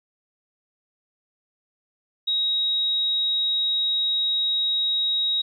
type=tone; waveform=sine; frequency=3800 Hz; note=A#7; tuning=33 cents sharp; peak=-20 dBFS; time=2.27-5.42 s; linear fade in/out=10 ms; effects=10-bit